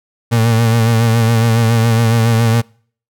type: tone with vibrato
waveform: 35% pulse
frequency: 114.6 Hz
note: A#2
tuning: 29 cents flat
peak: -8 dBFS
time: 0.31-2.62 s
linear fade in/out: 20 ms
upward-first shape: sine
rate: 7.2 Hz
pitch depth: 45 cents each way
effects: noise-tail reverb RT60 0.5 s tail -26 dB re dry